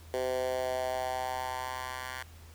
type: tone with high-pass filter sweep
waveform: 10% pulse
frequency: 128.2 Hz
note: C3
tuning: 35 cents flat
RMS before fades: -34 dBFS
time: 0.14-2.23 s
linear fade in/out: 0 ms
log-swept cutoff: 450 to 1300 Hz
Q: 3.6
effects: added 81 Hz sine -49 dBFS peak until 2.54 s + pink hiss -57 dBFS RMS until 2.54 s